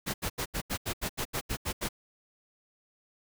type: noise bursts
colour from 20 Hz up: pink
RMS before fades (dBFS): -32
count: 12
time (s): 0.06-1.889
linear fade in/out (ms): 20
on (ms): 80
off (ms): 79
effects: none

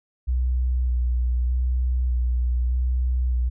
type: tone with vibrato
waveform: sine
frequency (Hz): 61.8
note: B1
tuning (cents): +2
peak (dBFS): -19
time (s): 0.27-3.5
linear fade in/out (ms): 20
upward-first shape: square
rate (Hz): 0.82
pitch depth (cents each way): 20
effects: none

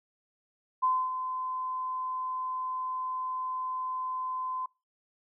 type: tone with ADSR envelope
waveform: sine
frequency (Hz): 1026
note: C6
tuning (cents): -34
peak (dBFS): -22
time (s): 0.82-4.66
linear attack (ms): 17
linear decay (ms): 260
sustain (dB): -9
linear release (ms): 5
effects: noise-tail reverb RT60 0.3 s tail -26 dB re dry

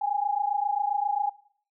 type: tone pair together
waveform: sine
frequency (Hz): 806.5 / 834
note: G5 / G#5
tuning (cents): +49 / +7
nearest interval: minor second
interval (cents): 58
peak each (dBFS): -27 / -27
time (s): 0.01-1.3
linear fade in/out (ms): 10
effects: noise-tail reverb RT60 0.6 s tail -21 dB re dry

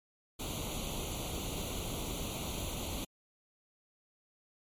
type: noise with comb filter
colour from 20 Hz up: pink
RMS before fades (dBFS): -38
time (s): 0.39-3.05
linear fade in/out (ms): 10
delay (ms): 0.29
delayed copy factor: +0.9
effects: MP3 64 kbps

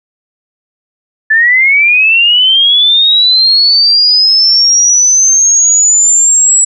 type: linear sweep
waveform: sine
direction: up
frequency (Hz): 1734 to 7830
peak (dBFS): -4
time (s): 1.3-6.65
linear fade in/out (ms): 10
effects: none

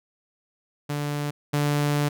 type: tone pair in turn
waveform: sawtooth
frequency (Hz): 146.1 / 146.1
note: D3 / D3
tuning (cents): -9 / -9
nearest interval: unison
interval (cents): 0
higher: neither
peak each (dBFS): -22 / -17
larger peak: second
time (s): 0.89-1.31 / 1.53-2.09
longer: second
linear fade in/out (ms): 10
effects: none

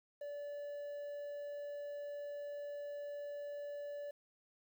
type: tone with quantisation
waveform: triangle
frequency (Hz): 579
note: D5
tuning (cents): -25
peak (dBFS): -40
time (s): 0.21-4.11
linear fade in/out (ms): 5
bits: 11
effects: none

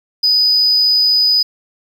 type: tone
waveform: triangle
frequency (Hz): 4978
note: D#8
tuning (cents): 0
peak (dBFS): -7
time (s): 0.23-1.43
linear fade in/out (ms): 10
effects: tanh soft clip ceiling -6 dBFS + 8-bit

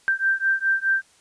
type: beating tone pair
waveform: sine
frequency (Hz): 1568 / 1572.8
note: G6 / G6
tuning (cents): 0 / +5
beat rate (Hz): 4.8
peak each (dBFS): -22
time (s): 0.08-1.02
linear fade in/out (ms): 0
effects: white hiss -57 dBFS RMS until 1.2 s + resampled to 22050 Hz

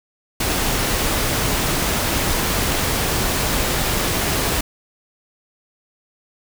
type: noise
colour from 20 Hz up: pink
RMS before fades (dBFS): -20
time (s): 0.4-4.61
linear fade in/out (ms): 5
effects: none

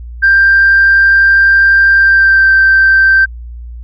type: tone with pitch glide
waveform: sine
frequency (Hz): 1583 to 1562.1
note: G6 to G6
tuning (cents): +17 to -7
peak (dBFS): -3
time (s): 0.22-3.26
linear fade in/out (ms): 20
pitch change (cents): -24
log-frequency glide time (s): 1.94-2.5
effects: tanh soft clip ceiling 0 dBFS + added 59 Hz sine -24 dBFS peak until 3.83 s

